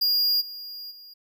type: tone with level steps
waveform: square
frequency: 4835 Hz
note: D8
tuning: 50 cents sharp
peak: -20 / -36 / -44 dBFS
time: 0.01-1.14 s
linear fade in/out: 10 ms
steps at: 0.4 / 0.9 s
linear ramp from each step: 20 ms
effects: none